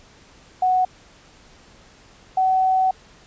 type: tone pair in turn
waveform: sine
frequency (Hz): 740 / 753.4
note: F#5 / F#5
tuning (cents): 0 / +31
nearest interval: unison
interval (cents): 31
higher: second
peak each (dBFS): -15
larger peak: neither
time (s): 0.62-0.85 / 2.37-2.91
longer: second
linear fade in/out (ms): 5
effects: pink hiss -50 dBFS RMS until 3.26 s + resampled to 16000 Hz